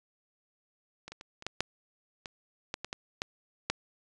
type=clicks; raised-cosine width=0.2 ms; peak=-26 / -26 / -28 / -28 / -16 / -10 / -22 / -16 / -19 / -18 / -14 / -10 dBFS; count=12; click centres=1.08 / 1.12 / 1.211 / 1.424 / 1.466 / 1.606 / 2.258 / 2.741 / 2.846 / 2.929 / 3.219 / 3.7 s; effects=resampled to 22050 Hz